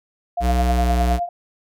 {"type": "tone with tremolo", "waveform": "sine", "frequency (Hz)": 698.5, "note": "F5", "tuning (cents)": 0, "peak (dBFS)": -18, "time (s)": [0.37, 1.29], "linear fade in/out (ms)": 5, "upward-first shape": "triangle", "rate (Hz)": 9.7, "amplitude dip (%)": 85}
{"type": "tone with pitch glide", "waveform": "square", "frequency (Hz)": [61.74, 60.93], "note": ["B1", "B1"], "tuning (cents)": [0, -23], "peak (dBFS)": -17, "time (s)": [0.4, 1.2], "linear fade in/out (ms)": 50, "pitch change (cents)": -23, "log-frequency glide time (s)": [0.63, 0.9]}
{"effects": []}